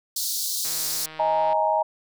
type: high-pass noise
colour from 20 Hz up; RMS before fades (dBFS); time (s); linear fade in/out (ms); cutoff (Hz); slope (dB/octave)
pink; -27; 0.16-1.06; 5; 4000; 48
type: click train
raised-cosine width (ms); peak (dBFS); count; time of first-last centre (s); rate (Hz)
0.3; -24; 139; 0.65-1.529; 157
type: chord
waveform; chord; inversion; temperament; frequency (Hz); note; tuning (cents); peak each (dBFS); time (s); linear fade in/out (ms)
sine; D# suspended fourth; none; equal with one note detuned; 628.8 / 830.6 / 932.3; D#5 / G#5 / A#5; +18 / 0 / 0; -23 / -24 / -23; 1.19-1.83; 10
effects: none